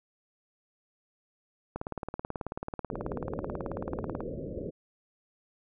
click train, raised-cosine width 1 ms, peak -20 dBFS, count 46, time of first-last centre 1.76-4.206 s, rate 18.4 Hz
white low-pass noise, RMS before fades -38 dBFS, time 2.91-4.71 s, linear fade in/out 20 ms, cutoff 580 Hz, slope 96 dB/octave
effects none

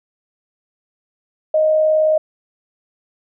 sine tone with amplitude modulation, 623 Hz, D#5, 2 cents sharp, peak -10 dBFS, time 1.54-2.18 s, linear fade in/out 5 ms, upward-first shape sine, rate 59 Hz, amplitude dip 30%, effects none

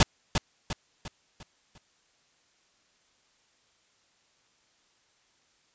pink noise with echo, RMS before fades -17 dBFS, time 0-0.03 s, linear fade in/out 2 ms, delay 350 ms, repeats 5, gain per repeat -7 dB, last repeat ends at 1.78 s, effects white hiss -67 dBFS RMS until 5.74 s + resampled to 16000 Hz

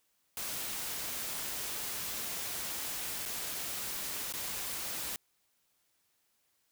white noise with dropouts, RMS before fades -38 dBFS, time 0.37-5.16 s, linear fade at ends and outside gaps 1 ms, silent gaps 3.254-3.259 / 4.325-4.337 s, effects white hiss -75 dBFS RMS until 6.71 s

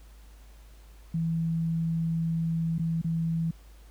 sine tone with dropouts, 164.4 Hz, E3, 4 cents flat, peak -25 dBFS, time 1.14-3.51 s, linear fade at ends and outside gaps 5 ms, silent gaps 2.783-2.794 / 3.016-3.044 s, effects added 52 Hz sine -48 dBFS peak until 3.9 s + pink hiss -60 dBFS RMS until 3.9 s

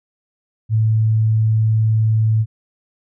sine tone, 110.1 Hz, A2, 2 cents sharp, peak -12 dBFS, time 0.69-2.46 s, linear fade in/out 50 ms, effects none

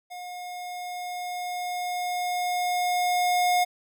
square tone with level ramp, 718 Hz, F5, 48 cents sharp, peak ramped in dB -37 to -20 dBFS, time 0.1-3.65 s, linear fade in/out 20 ms, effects none

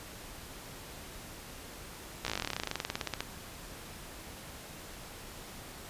slowing click train, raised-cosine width 0.2 ms, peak -15 dBFS, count 28, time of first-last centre 2.25-3.206 s, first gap 15 ms, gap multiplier 1.06, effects pink hiss -47 dBFS RMS until 5.89 s + resampled to 32000 Hz

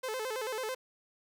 sawtooth tone with vibrato, 473.8 Hz, A#4, 28 cents sharp, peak -30 dBFS, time 0.03-0.75 s, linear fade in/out 10 ms, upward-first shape square, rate 9.1 Hz, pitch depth 150 cents each way, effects none

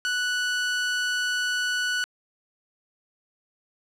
sawtooth tone, 1480 Hz, F#6, in tune, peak -20 dBFS, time 0.05-2.04 s, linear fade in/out 0 ms, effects low-pass 7000 Hz 12 dB/octave + 8-bit

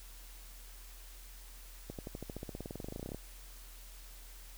accelerating click train, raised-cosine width 2 ms, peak -28 dBFS, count 25, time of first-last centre 1.9-3.146 s, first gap 88 ms, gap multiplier 0.95, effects added 42 Hz sine -50 dBFS peak until 4.57 s + white hiss -56 dBFS RMS until 4.57 s

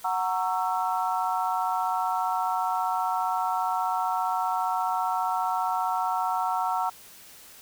sine chord, F# dominant seventh, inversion none, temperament just, 740 / 925 / 1110 / 1332 Hz, F#5 / A#5 / C#6 / E6, 0 / -14 / +2 / +18 cents, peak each -28 / -28 / -34 / -31 dBFS, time 0.04-6.9 s, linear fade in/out 10 ms, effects white hiss -49 dBFS RMS until 7.61 s

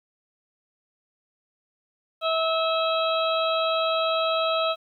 harmonic tone, 649 Hz, E5, 27 cents flat, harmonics 1 / 2 / 4 / 5 / 6, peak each -24 / -26 / -33 / -33 / -31 dBFS, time 2.21-4.76 s, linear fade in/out 50 ms, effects 10-bit

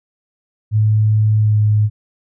sine tone with pitch glide, 107.5 to 106.02 Hz, A2 to G#2, -40 to +36 cents, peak -10 dBFS, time 0.71-1.9 s, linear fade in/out 50 ms, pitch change -24 cents, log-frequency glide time 1.39-1.57 s, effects none

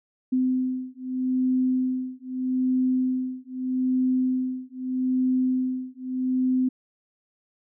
sine beating tone pair, 256 / 256.8 Hz, C4 / C4, -38 / -32 cents, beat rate 0.8 Hz, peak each -25 dBFS, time 0.32-6.69 s, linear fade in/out 10 ms, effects none

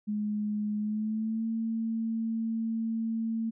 sine tone with pitch glide, 209.9 to 225 Hz, G#3 to A3, +19 to +39 cents, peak -28 dBFS, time 0.07-3.51 s, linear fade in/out 20 ms, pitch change +120 cents, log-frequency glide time 0.78-1.45 s, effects none

